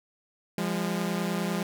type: tone pair together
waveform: sawtooth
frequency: 173.87 / 203.8 Hz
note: F3 / G#3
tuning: -7 / -32 cents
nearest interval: minor third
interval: 275 cents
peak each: -26 dBFS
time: 0.58-1.63 s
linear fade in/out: 2 ms
effects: none